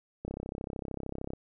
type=click train; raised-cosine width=2 ms; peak=-23 dBFS; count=37; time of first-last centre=0.25-1.334 s; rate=33.2 Hz; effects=none